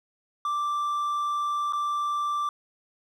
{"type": "tone with dropouts", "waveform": "triangle", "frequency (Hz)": 1174.7, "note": "D6", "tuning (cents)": 0, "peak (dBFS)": -23, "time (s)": [0.45, 2.49], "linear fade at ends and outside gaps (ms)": 2, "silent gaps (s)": [1.725, 1.732], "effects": []}